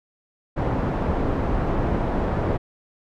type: low-pass noise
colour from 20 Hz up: pink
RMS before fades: -23 dBFS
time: 0.56-2.58 s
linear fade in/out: 20 ms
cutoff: 910 Hz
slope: 12 dB/octave
effects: none